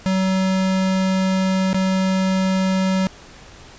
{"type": "tone with dropouts", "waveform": "square", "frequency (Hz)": 189, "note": "F#3", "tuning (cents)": 37, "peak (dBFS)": -17, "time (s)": [0.06, 3.07], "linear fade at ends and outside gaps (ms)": 0, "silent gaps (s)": [1.731, 1.745], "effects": ["pink hiss -43 dBFS RMS until 3.78 s", "resampled to 16000 Hz"]}